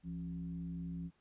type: tone with frequency modulation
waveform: sine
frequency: 171 Hz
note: F3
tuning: 36 cents flat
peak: -39 dBFS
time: 0.03-1.11 s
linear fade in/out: 50 ms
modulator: 102 Hz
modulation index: 0.57
effects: pink hiss -75 dBFS RMS until 1.2 s + resampled to 8000 Hz